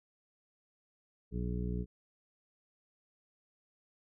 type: harmonic tone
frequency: 60.3 Hz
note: B1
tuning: 41 cents flat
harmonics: 1 / 2 / 3 / 4 / 5 / 6 / 7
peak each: -36 / -40 / -38 / -47 / -47 / -53 / -45 dBFS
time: 1.31-1.86 s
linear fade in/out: 50 ms
effects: none